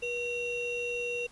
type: ring-modulated tone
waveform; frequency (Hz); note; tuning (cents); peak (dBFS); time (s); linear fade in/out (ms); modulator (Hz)
triangle; 1611; G6; +47; -26; 0.02-1.27; 10; 1130
effects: pink hiss -56 dBFS RMS until 1.31 s + resampled to 24000 Hz